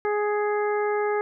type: harmonic tone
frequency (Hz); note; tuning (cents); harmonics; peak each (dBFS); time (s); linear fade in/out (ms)
416.8; G#4; +6; 1 / 2 / 3 / 4 / 5; -23 / -29 / -33 / -35 / -37; 0.05-1.21; 0
effects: none